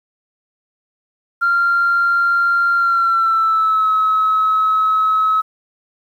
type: tone with pitch glide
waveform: sine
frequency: 1387 to 1286.7 Hz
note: F6 to E6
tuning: -12 to -42 cents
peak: -11 dBFS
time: 1.41-5.42 s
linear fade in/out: 20 ms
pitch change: -130 cents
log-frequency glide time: 2.76-3.89 s
effects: tanh soft clip ceiling -8 dBFS + 8-bit